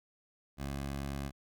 15% pulse tone, 69.3 Hz, C#2, in tune, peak -30 dBFS, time 0.57-1.32 s, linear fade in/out 50 ms, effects none

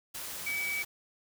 sine tone in noise, 2283 Hz, D7, 50 cents flat, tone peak -31 dBFS, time 0.46-0.83 s, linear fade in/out 10 ms, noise white, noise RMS -40 dBFS, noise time 0.14-0.85 s, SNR +6 dB, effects none

